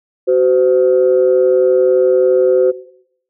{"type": "tone pair together", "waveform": "sine", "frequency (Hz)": [375.4, 513], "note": ["F#4", "C5"], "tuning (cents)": [25, -34], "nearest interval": "perfect fourth", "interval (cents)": 541, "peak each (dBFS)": -11, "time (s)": [0.27, 2.72], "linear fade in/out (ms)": 20, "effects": ["noise-tail reverb RT60 0.7 s tail -17 dB re dry", "tanh soft clip ceiling -2 dBFS"]}